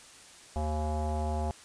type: tone with low-pass filter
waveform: square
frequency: 76.6 Hz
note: D#2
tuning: 27 cents flat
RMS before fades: -31 dBFS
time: 0.56-1.51 s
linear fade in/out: 0 ms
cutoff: 770 Hz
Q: 6.4
effects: white hiss -52 dBFS RMS until 1.64 s + resampled to 22050 Hz